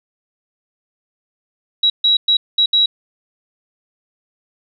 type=tone bursts at uneven times; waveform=sine; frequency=3875 Hz; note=B7; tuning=34 cents flat; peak=-10 dBFS; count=5; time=1.83-1.9 / 2.04-2.17 / 2.28-2.37 / 2.58-2.66 / 2.73-2.86 s; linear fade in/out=5 ms; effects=none